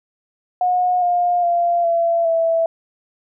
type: tone with pitch steps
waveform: sine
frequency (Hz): 724 / 707.5 / 691.3 / 675.5 / 660.1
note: F#5 / F5 / F5 / E5 / E5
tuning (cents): -38 / +22 / -18 / +42 / +2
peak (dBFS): -14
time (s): 0.61-2.66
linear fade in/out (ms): 2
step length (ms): 410
effects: none